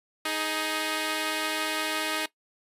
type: tone pair together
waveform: 5% pulse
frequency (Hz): 312.5 / 418.6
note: D#4 / G#4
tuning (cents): +8 / +14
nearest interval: perfect fourth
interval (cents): 506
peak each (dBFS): -17 / -22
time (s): 0.25-2.26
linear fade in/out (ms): 5
effects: noise-tail reverb RT60 0.1 s tail -18 dB re dry + resampled to 32000 Hz